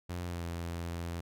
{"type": "tone with pitch glide", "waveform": "sawtooth", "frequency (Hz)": [88, 85.1], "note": ["F2", "F2"], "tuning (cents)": [14, -44], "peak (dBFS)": -32, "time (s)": [0.09, 1.21], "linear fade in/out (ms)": 10, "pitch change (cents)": -58, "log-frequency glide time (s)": [0.25, 0.44], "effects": []}